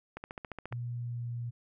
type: click train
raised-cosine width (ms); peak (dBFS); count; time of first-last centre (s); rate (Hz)
0.5; -25; 9; 0.17-0.726; 14.4
type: tone with pitch glide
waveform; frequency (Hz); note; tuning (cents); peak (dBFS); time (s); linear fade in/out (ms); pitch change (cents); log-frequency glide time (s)
sine; 120.4 to 119.15; B2 to A#2; -44 to +38; -34; 0.71-1.51; 20; -18; 0.88-1.31
effects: none